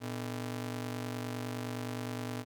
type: ring-modulated tone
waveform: sawtooth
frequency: 182.1 Hz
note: F#3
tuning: 27 cents flat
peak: -29 dBFS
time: 0-2.45 s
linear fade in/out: 50 ms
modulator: 66.2 Hz
effects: none